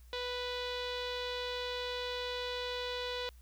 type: tone with low-pass filter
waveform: sawtooth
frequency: 493.9 Hz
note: B4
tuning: in tune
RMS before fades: -38 dBFS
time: 0.13-3.29 s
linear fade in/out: 0 ms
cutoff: 3800 Hz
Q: 4.4
effects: added 60 Hz sine -53 dBFS peak until 3.41 s + white hiss -68 dBFS RMS until 3.41 s